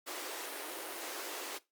pink high-pass noise, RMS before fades -42 dBFS, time 0.06-1.59 s, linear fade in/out 20 ms, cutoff 310 Hz, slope 48 dB/octave, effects noise-tail reverb RT60 0.2 s tail -18 dB re dry + Opus 48 kbps

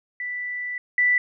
sine tone pair in turn, 1975.5 / 1975.5 Hz, B6 / B6, 0 / 0 cents, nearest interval unison, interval 0 cents, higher neither, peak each -27 / -16 dBFS, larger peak second, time 0.2-0.78 / 0.98-1.18 s, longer first, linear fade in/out 2 ms, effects none

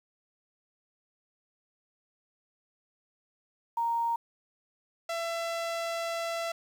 sine / sawtooth tone pair in turn, 930 / 670.5 Hz, A#5 / E5, -4 / +29 cents, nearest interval tritone, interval 567 cents, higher first, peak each -26 / -27 dBFS, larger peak first, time 3.77-4.16 / 5.09-6.52 s, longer second, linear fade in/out 5 ms, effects low-pass 8000 Hz 12 dB/octave + 9-bit

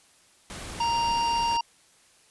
pink noise, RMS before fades -38 dBFS, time 0.5-1.57 s, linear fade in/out 0 ms
harmonic tone, 932.3 Hz, A#5, in tune, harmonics 1 / 3 / 5 / 6, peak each -23 / -33 / -37 / -39 dBFS, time 0.8-1.61 s, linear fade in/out 5 ms
effects white hiss -59 dBFS RMS until 2.3 s + resampled to 24000 Hz

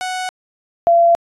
sawtooth / sine tone pair in turn, 740 / 681.7 Hz, F#5 / F5, 0 / -42 cents, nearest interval minor second, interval 142 cents, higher first, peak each -17 / -8 dBFS, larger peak second, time 0.01-0.29 / 0.87-1.15 s, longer neither, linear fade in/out 0 ms, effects resampled to 24000 Hz

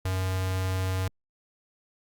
square tone with notch filter, 93.6 Hz, F#2, 20 cents sharp, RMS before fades -28 dBFS, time 0.05-1.08 s, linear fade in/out 5 ms, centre 210 Hz, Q 0.74, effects Opus 48 kbps

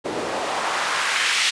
white noise with band-pass filter sweep, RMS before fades -23 dBFS, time 0.04-1.51 s, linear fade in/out 20 ms, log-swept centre 370 to 2900 Hz, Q 1.3, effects resampled to 22050 Hz

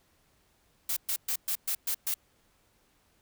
blue noise bursts, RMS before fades -30 dBFS, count 7, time 0.89-2.142 s, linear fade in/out 5 ms, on 76 ms, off 120 ms, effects pink hiss -68 dBFS RMS until 3.21 s

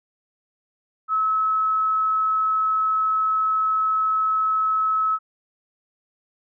sine tone, 1293 Hz, E6, 34 cents flat, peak -18 dBFS, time 1.08-5.19 s, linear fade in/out 50 ms, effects none

